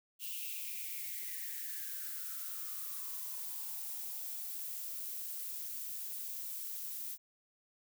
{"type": "noise with high-pass filter sweep", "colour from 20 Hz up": "violet", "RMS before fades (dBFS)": -42, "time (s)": [0.19, 7.18], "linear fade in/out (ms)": 50, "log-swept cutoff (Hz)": [2900, 260], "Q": 8, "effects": []}